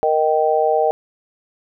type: chord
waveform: sine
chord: Eb major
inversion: second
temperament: just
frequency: 466.7 / 622.3 / 777.8 Hz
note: Bb4 / Eb5 / G5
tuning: +2 / 0 / -14 cents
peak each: -18 dBFS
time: 0.03-0.91 s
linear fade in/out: 0 ms
effects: none